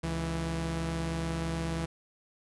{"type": "tone pair together", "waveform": "sawtooth", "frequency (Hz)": [69.3, 164.82], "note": ["C#2", "E3"], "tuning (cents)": [0, 0], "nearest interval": "octave + minor third", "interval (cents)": 1500, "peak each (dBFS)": [-32, -28], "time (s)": [0.03, 1.86], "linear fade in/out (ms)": 10, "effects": ["resampled to 24000 Hz"]}